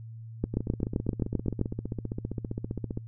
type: two click trains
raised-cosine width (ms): 3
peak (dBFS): -19 / -13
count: 38 / 10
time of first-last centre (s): 0.54-2.974 / 0.44-1.613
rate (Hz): 15.2 / 7.67
effects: noise-tail reverb RT60 0.1 s tail -25 dB re dry + added 113 Hz sine -40 dBFS peak until 3.07 s